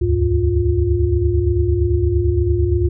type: tone cluster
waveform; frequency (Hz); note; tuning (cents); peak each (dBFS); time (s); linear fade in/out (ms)
sine; 70.4 / 79.2 / 102.4 / 352.5; C#2 / D#2 / G#2 / F4; +27 / +31 / -24 / +16; -19; 0.01-2.89; 10
effects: none